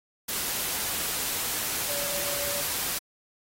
sine tone in noise, 573 Hz, D5, 43 cents flat, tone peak -36 dBFS, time 1.89-2.62 s, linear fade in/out 10 ms, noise white, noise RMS -30 dBFS, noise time 0.28-2.99 s, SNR -9 dB, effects AAC 48 kbps

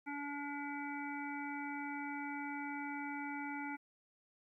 harmonic tone, 286.5 Hz, D4, 43 cents flat, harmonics 1 / 3 / 5 / 7 / 8, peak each -43 / -45 / -48 / -49 / -49 dBFS, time 0.06-3.77 s, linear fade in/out 20 ms, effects 13-bit

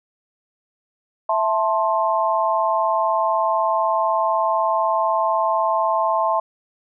sine chord, A minor, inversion second, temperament just, 660 / 880 / 1056 Hz, E5 / A5 / C6, +2 / 0 / +16 cents, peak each -21 dBFS, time 1.29-6.4 s, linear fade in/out 5 ms, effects none

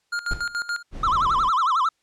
square tone with tremolo, 1412 Hz, F6, 19 cents sharp, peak -24 dBFS, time 0.12-0.83 s, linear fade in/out 10 ms, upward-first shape square, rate 7 Hz, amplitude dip 80%
brown noise with exponential decay, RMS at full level -25 dBFS, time 0.31-0.56 s, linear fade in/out 2 ms, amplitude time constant 53 ms
brown noise, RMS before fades -33 dBFS, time 0.91-1.51 s, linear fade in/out 50 ms
triangle tone with vibrato, 1163 Hz, D6, 17 cents flat, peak -16 dBFS, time 1.03-1.89 s, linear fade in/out 5 ms, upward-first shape sine, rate 11 Hz, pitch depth 270 cents each way
effects white hiss -70 dBFS RMS until 2.02 s + low-pass 7000 Hz 12 dB/octave

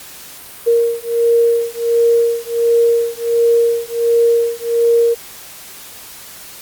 sine beating tone pair, 466.2 / 467.6 Hz, A#4 / A#4, 0 / +5 cents, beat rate 1.4 Hz, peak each -14 dBFS, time 0.66-5.15 s, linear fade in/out 20 ms, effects white hiss -35 dBFS RMS until 6.61 s + Opus 48 kbps

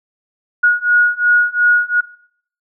sine beating tone pair, 1447 / 1449.8 Hz, F#6 / F#6, -39 / -36 cents, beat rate 2.8 Hz, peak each -13 dBFS, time 0.63-2.01 s, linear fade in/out 10 ms, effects noise-tail reverb RT60 0.6 s tail -19 dB re dry

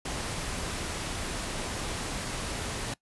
pink noise, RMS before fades -34 dBFS, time 0.05-2.94 s, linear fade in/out 5 ms, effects noise-tail reverb RT60 0.1 s tail -21 dB re dry + resampled to 24000 Hz

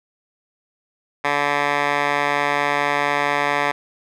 10% pulse tone with band-pass filter, 144.4 Hz, D3, 29 cents flat, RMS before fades -20 dBFS, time 1.24-3.72 s, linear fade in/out 10 ms, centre 1500 Hz, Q 1.9, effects none

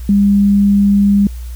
sine tone, 201.3 Hz, G3, 46 cents sharp, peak -7 dBFS, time 0.09-1.27 s, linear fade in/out 2 ms, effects added 60 Hz sine -23 dBFS peak until 1.55 s + white hiss -43 dBFS RMS until 1.55 s

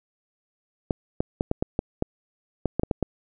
clicks, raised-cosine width 2 ms, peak -9 dBFS, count 12, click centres 0.908 / 1.205 / 1.409 / 1.514 / 1.625 / 1.791 / 2.024 / 2.657 / 2.796 / 2.834 / 2.912 / 3.027 s, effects none

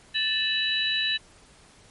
sine tone cluster, 1761 / 2616 / 2964 / 3927 Hz, A6 / E7 / F#7 / B7, +1 / -14 / +2 / -11 cents, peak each -29 / -32 / -29 / -26 dBFS, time 0.14-1.18 s, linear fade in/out 20 ms, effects pink hiss -54 dBFS RMS until 1.9 s + MP3 48 kbps

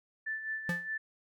sine tone with tremolo, 1760 Hz, A6, in tune, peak -32 dBFS, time 0.26-0.98 s, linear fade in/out 10 ms, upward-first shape sine, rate 4.8 Hz, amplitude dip 60%
square tone with exponential decay, 173.6 Hz, F3, 10 cents flat, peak -29 dBFS, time 0.69-0.88 s, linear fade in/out 2 ms, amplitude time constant 40 ms
effects none

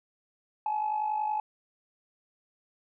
sine tone with amplitude modulation, 853 Hz, G#5, 46 cents sharp, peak -23 dBFS, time 0.66-1.4 s, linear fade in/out 2 ms, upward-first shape sine, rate 50.7 Hz, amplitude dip 65%, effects tanh soft clip ceiling -22 dBFS

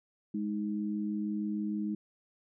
sine tone pair together, 207.7 / 314.1 Hz, G#3 / D#4, 0 / +16 cents, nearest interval perfect fifth, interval 716 cents, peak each -32 / -36 dBFS, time 0.34-1.95 s, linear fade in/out 5 ms, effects none

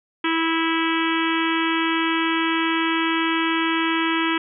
harmonic tone, 327.2 Hz, E4, 13 cents flat, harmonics 1 / 3 / 4 / 5 / 6 / 7 / 8 / 9 / 10, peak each -22 / -27 / -28 / -29 / -30 / -30 / -31 / -32 / -32 dBFS, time 0.24-4.38 s, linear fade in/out 5 ms, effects none

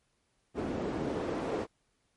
pink noise with band-pass filter sweep, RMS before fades -34 dBFS, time 0.54-1.67 s, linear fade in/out 50 ms, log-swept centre 280 to 440 Hz, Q 1.2, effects pink hiss -75 dBFS RMS until 2.16 s + MP3 48 kbps

